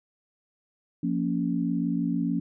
sine chord, Bb minor, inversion second, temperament just, 174.81 / 233.1 / 279.7 Hz, F3 / Bb3 / Db4, +2 / 0 / +16 cents, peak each -28 / -29 / -28 dBFS, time 1.03-2.4 s, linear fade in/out 5 ms, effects none

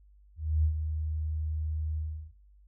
sine tone with ADSR envelope, 77.78 Hz, D#2, in tune, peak -21 dBFS, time 0.36-2.33 s, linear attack 280 ms, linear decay 87 ms, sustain -8 dB, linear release 360 ms, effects noise-tail reverb RT60 0.5 s tail -21 dB re dry + added 50 Hz sine -55 dBFS peak until 2.67 s

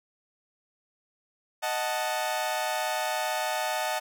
sawtooth chord, D# diminished, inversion none, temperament equal, 622.3 / 740 / 880 Hz, D#5 / F#5 / A5, 0 / 0 / 0 cents, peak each -28 dBFS, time 1.62-4 s, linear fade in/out 20 ms, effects none

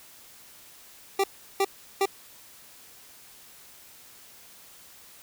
25% pulse tone bursts, 392 Hz, G4, in tune, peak -17 dBFS, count 3, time 1.19-2.057 s, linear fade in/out 5 ms, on 49 ms, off 360 ms, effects white hiss -51 dBFS RMS until 5.22 s

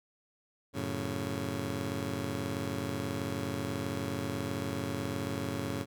15% pulse chord, F# minor, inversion none, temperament just, 92.5 / 111 / 138.75 Hz, F#2 / A2 / C#3, 0 / +16 / +2 cents, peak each -32 dBFS, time 0.73-5.86 s, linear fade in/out 50 ms, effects none

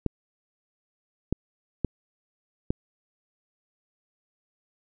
clicks, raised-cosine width 3 ms, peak -11 dBFS, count 4, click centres 0.063 / 1.326 / 1.847 / 2.705 s, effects none

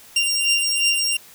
20% pulse beating tone pair, 2781 / 2783.8 Hz, F7 / F7, -8 / -6 cents, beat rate 2.8 Hz, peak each -15 / -17 dBFS, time 0.16-1.17 s, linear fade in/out 5 ms, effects white hiss -46 dBFS RMS until 1.34 s

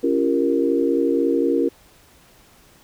sine chord, G half-diminished seventh, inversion second, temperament equal with one note detuned, 277.2 / 341.1 / 392 / 466.2 Hz, Db4 / F4 / G4 / Bb4, 0 / -41 / 0 / 0 cents, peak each -21 / -21 / -26 / -21 dBFS, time 0.03-1.69 s, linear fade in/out 10 ms, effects pink hiss -52 dBFS RMS until 2.83 s

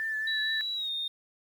sine tone with vibrato, 1760 Hz, A6, in tune, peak -29 dBFS, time 0-0.61 s, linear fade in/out 0 ms, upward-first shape triangle, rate 4.3 Hz, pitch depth 32 cents each way
sine tone with pitch glide, 3913 to 3672 Hz, B7 to A#7, -17 to -27 cents, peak -30 dBFS, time 0.27-1.08 s, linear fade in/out 5 ms, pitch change -110 cents, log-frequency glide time 0.75-0.9 s
effects 9-bit

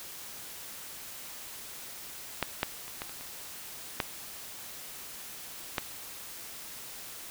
clicks, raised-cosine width 0.3 ms, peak -11 / -10 / -29 / -19 / -28 / -28 / -11 / -12 dBFS, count 8, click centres 2.427 / 2.631 / 2.88 / 3.019 / 3.095 / 3.21 / 4.002 / 5.782 s, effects white hiss -44 dBFS RMS until 7.3 s

